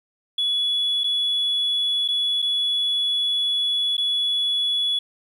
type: tone with dropouts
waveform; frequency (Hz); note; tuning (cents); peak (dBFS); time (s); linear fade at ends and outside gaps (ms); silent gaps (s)
sine; 3398; G#7; +39; -18; 0.38-4.99; 5; 1.036-1.041 / 2.079-2.085 / 2.42-2.424 / 3.969-3.979
effects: tanh soft clip ceiling -16 dBFS + 9-bit